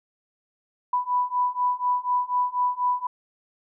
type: beating tone pair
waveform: sine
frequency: 987.8 / 991.9 Hz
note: B5 / B5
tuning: 0 / +7 cents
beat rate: 4.1 Hz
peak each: -25 / -24 dBFS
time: 0.93-3.07 s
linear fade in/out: 5 ms
effects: none